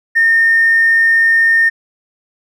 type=tone with tanh clipping; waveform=triangle; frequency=1824 Hz; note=A#6; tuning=38 cents flat; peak=-7 dBFS; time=0.15-1.7 s; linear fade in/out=20 ms; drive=1 dB; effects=none